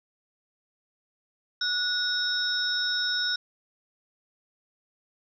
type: tone cluster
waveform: sine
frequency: 1462 / 3780 / 5360 Hz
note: F#6 / A#7 / E8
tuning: -21 / +23 / +28 cents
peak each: -29 dBFS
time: 1.61-3.36 s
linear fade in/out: 5 ms
effects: none